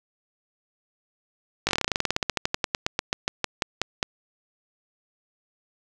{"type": "slowing click train", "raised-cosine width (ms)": 0.2, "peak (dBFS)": -5, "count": 30, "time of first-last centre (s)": [1.67, 4.029], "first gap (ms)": 19, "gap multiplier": 1.09, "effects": []}